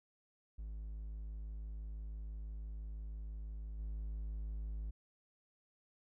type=tone with level steps; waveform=triangle; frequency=53 Hz; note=G#1; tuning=36 cents sharp; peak=-40 / -37 dBFS; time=0.58-4.91 s; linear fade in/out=10 ms; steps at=3.78 s; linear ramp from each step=20 ms; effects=none